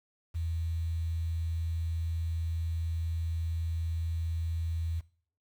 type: tone with quantisation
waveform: sine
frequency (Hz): 82.41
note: E2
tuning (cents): 0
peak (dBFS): -30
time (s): 0.34-5.01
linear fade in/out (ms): 20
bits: 9
effects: noise-tail reverb RT60 0.5 s tail -20 dB re dry